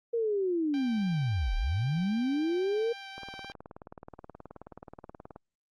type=linear two-way sweep; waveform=sine; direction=down then up; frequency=474.6 to 32.7 to 474.6 Hz; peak=-26 dBFS; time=0.13-2.93 s; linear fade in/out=10 ms; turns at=1.56 s
type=tone with vibrato; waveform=10% pulse; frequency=784 Hz; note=G5; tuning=in tune; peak=-33 dBFS; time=0.74-3.52 s; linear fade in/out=0 ms; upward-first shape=sine; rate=3.7 Hz; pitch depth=13 cents each way
type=click train; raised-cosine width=1 ms; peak=-30 dBFS; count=42; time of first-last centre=3.18-5.361 s; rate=18.8 Hz
effects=low-pass 5000 Hz 12 dB/octave + Opus 32 kbps